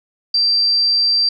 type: tone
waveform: sine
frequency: 4699 Hz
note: D8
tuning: in tune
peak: -12 dBFS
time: 0.34-1.29 s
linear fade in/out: 5 ms
effects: none